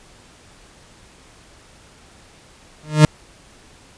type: tone with exponential growth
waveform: 40% pulse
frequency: 152.7 Hz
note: D#3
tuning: 32 cents flat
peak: -3 dBFS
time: 2.83-3.05 s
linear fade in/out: 2 ms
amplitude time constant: 46 ms
effects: pink hiss -48 dBFS RMS until 3.97 s + resampled to 22050 Hz